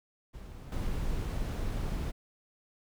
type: noise with level steps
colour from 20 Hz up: brown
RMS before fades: -44 / -33 dBFS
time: 0.33-2.12 s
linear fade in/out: 20 ms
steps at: 0.72 s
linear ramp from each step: 2 ms
effects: none